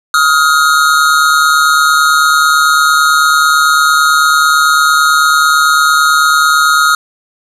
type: tone pair together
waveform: square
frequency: 1263 / 1412 Hz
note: D#6 / F6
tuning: +26 / +19 cents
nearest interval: major second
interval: 193 cents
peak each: -10 dBFS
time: 0.14-6.95 s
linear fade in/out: 2 ms
effects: low-pass 12000 Hz 12 dB/octave + 7-bit